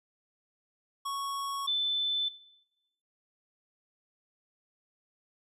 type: tone pair in turn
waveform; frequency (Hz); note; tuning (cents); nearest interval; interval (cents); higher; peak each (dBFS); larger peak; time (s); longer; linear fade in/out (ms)
square / sine; 1108.7 / 3520; C#6 / A7; 0 / 0; octave + minor sixth; 2000; second; -33 / -26; second; 1.05-1.67 / 1.67-2.29; neither; 10
effects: noise-tail reverb RT60 1.0 s tail -21 dB re dry + resampled to 32000 Hz